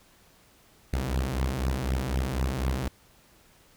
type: beating tone pair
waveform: sawtooth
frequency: 63.1 / 67.1 Hz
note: B1 / C2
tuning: +38 / +44 cents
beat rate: 4 Hz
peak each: -25 dBFS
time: 0.93-2.88 s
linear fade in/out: 0 ms
effects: pink hiss -59 dBFS RMS until 3.76 s